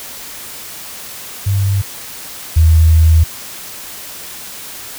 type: tone pair in turn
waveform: sine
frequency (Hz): 98.6 / 80.33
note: G2 / E2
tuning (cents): +11 / -44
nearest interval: major third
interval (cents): 355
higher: first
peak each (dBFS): -11 / -5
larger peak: second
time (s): 1.46-1.82 / 2.56-3.24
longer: second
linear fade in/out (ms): 10
effects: white hiss -30 dBFS RMS until 4.98 s